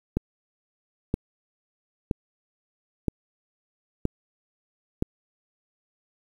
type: click train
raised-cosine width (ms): 3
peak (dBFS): -10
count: 6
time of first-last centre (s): 0.17-5.024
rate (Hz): 1.03
effects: 8-bit